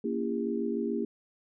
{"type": "chord", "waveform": "sine", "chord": "A# diminished seventh", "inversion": "none", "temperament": "just", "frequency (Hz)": [233.1, 279.7, 335.6, 402.8], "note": ["A#3", "C#4", "E4", "G4"], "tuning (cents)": [0, 16, 31, 47], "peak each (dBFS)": [-32, -36, -35, -33], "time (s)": [0.04, 1.05], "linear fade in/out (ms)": 5, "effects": []}